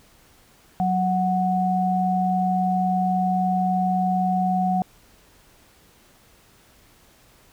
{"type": "tone pair together", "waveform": "sine", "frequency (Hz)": [185, 738.6], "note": ["F#3", "F#5"], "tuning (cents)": [0, -3], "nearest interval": "2 octaves", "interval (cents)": 2397, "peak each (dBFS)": [-22, -21], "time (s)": [0.8, 4.82], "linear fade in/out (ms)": 0, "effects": ["pink hiss -55 dBFS RMS until 7.52 s"]}